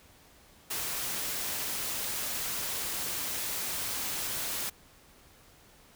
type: noise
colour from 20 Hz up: white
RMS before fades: -34 dBFS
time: 0.7-4.7 s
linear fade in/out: 10 ms
effects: pink hiss -58 dBFS RMS until 5.95 s